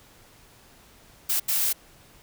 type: noise bursts at uneven times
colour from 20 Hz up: blue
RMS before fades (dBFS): -24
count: 2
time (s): 1.29-1.4 / 1.48-1.73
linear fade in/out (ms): 10
effects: pink hiss -54 dBFS RMS until 2.22 s